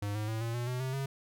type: tone with pitch steps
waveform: square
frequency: 102.3 / 106.58 / 111.04 / 115.69 / 120.54 / 125.58 / 130.84 / 136.32 Hz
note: G#2 / G#2 / A2 / A#2 / B2 / B2 / C3 / C#3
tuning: -26 / +45 / +16 / -13 / -42 / +29 / 0 / -29 cents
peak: -33 dBFS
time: 0.02-1.06 s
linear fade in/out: 5 ms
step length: 130 ms
effects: none